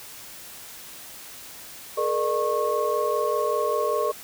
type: tone cluster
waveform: sine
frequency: 427.9 / 473 / 601 / 1094 Hz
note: A4 / A#4 / D5 / C#6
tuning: -48 / +25 / +40 / -23 cents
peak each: -27 dBFS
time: 1.97-4.12 s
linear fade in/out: 10 ms
effects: white hiss -42 dBFS RMS until 4.23 s